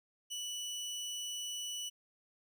25% pulse tone, 2960 Hz, F#7, in tune, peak -35 dBFS, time 0.3-1.9 s, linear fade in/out 20 ms, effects none

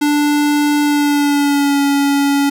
square tone with pitch glide, 293.7 to 281.6 Hz, D4 to C#4, 0 to +27 cents, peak -12 dBFS, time 0.01-2.5 s, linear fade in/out 10 ms, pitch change -73 cents, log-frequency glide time 0.82-1.81 s, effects none

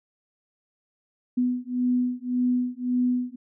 sine beating tone pair, 247.5 / 249.3 Hz, B3 / B3, +4 / +16 cents, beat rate 1.8 Hz, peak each -25 dBFS, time 1.37-3.36 s, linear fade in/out 10 ms, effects none

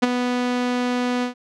sawtooth tone with ADSR envelope, 247 Hz, B3, in tune, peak -7 dBFS, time 0.02-1.34 s, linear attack 14 ms, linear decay 21 ms, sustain -9 dB, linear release 110 ms, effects low-pass 5000 Hz 12 dB/octave

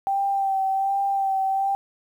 sine tone with vibrato, 781 Hz, G5, 7 cents flat, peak -20 dBFS, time 0.07-1.75 s, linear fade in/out 0 ms, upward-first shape sine, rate 1.3 Hz, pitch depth 25 cents each way, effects 9-bit

